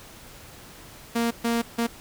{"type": "tone bursts at uneven times", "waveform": "sawtooth", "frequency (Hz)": 233.1, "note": "A#3", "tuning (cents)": 0, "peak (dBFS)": -18, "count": 3, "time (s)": [[1.15, 1.31], [1.44, 1.62], [1.78, 1.87]], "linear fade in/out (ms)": 10, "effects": ["pink hiss -46 dBFS RMS until 2 s"]}